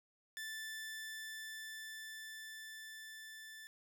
sawtooth tone with level ramp, 1760 Hz, A6, in tune, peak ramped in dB -39 to -47 dBFS, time 0.37-3.67 s, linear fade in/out 0 ms, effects none

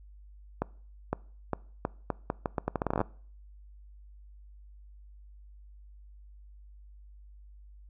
accelerating click train, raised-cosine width 1 ms, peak -14 dBFS, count 19, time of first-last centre 0.62-3.014 s, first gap 510 ms, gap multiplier 0.79, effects noise-tail reverb RT60 0.5 s tail -23 dB re dry + added 50 Hz sine -49 dBFS peak until 7.89 s

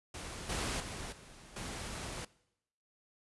pink noise with level steps, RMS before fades -44 / -36 / -43 / -55 / -42 dBFS, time 0.14-2.25 s, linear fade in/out 5 ms, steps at 0.49 / 0.8 / 1.12 / 1.56 s, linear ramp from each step 5 ms, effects noise-tail reverb RT60 0.8 s tail -21 dB re dry + resampled to 24000 Hz

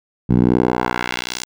10% pulse tone with band-pass filter sweep, 61.2 Hz, B1, 15 cents flat, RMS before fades -18 dBFS, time 0.29-1.45 s, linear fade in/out 10 ms, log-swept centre 150 to 7200 Hz, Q 1.1, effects none

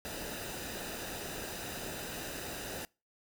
pink noise with comb filter, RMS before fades -41 dBFS, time 0.05-2.85 s, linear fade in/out 0 ms, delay 0.91 ms, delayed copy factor -0.55, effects noise-tail reverb RT60 0.3 s tail -25 dB re dry

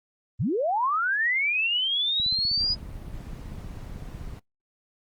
sine linear sweep, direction up, 77.78 to 4978 Hz, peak -22 dBFS, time 0.39-2.75 s, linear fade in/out 20 ms
click train, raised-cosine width 5 ms, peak -28 dBFS, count 35, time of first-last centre 2.2-4.338 s, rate 15.9 Hz
brown noise, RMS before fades -39 dBFS, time 2.59-4.4 s, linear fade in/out 20 ms
effects noise-tail reverb RT60 0.1 s tail -18 dB re dry + Opus 32 kbps

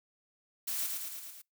blue noise with echo, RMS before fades -35 dBFS, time 0.67-0.87 s, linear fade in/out 10 ms, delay 110 ms, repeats 5, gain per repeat -3 dB, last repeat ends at 1.42 s, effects noise-tail reverb RT60 0.2 s tail -26 dB re dry

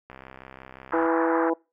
click train, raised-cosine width 0.5 ms, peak -27 dBFS, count 64, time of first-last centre 0.1-1.06 s, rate 65.6 Hz
pink band-pass noise, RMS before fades -30 dBFS, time 0.92-1.5 s, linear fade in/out 2 ms, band 850 to 1700 Hz, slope 48 dB/octave
harmonic tone, 164.81 Hz, E3, in tune, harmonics 2 / 3 / 4 / 5 / 6, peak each -24 / -25 / -31 / -31 / -32 dBFS, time 0.93-1.54 s, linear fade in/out 10 ms
effects noise-tail reverb RT60 0.3 s tail -26 dB re dry

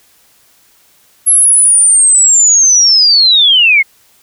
sine linear sweep, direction down, 11220 to 2093 Hz, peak -4 dBFS, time 1.26-3.83 s, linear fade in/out 20 ms, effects white hiss -49 dBFS RMS until 4.22 s

